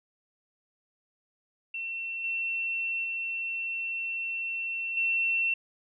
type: tone with level steps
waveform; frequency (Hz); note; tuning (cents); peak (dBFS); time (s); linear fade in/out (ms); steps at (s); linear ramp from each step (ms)
sine; 2704; E7; +43; -32 / -28 / -30 / -24; 1.74-5.54; 5; 2.24 / 3.04 / 4.97; 2
effects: none